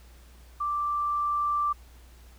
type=tone with level ramp; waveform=sine; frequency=1174.7 Hz; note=D6; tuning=in tune; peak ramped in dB=-26 to -23 dBFS; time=0.6-1.73 s; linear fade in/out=10 ms; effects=added 60 Hz sine -49 dBFS peak until 2.38 s + pink hiss -58 dBFS RMS until 2.38 s